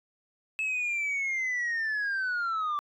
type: linear sweep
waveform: sine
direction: down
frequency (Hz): 2609 to 1160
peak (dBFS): -25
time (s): 0.59-2.79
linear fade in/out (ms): 0
effects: tanh soft clip ceiling -26 dBFS